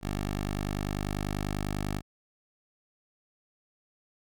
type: tone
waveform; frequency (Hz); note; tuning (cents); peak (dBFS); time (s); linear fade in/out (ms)
10% pulse; 50.1; G1; +38; -22; 0.01-2.02; 50
effects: none